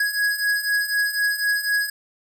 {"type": "beating tone pair", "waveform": "square", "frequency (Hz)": [1661.2, 1665.2], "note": ["G#6", "G#6"], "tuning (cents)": [0, 4], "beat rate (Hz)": 4, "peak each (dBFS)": [-26, -22], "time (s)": [0, 1.9], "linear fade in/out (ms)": 5, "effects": []}